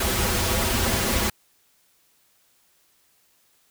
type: noise with comb filter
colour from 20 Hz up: pink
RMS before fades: -23 dBFS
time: 0-1.3 s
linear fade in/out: 5 ms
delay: 6.7 ms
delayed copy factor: -1
effects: white hiss -63 dBFS RMS until 3.7 s